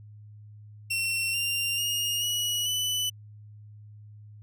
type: tone with pitch steps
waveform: sawtooth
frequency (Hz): 2717 / 2782 / 2849 / 2917 / 2987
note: F7 / F7 / F7 / F#7 / F#7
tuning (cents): -48 / -7 / +34 / -25 / +16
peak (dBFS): -23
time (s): 0.9-3.1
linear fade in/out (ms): 10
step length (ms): 440
effects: added 105 Hz sine -45 dBFS peak until 4.42 s